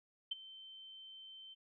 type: tone with ADSR envelope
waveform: sine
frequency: 3097 Hz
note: G7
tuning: 22 cents flat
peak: -33 dBFS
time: 0.31-1.55 s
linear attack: 8 ms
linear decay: 19 ms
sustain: -18 dB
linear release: 23 ms
effects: none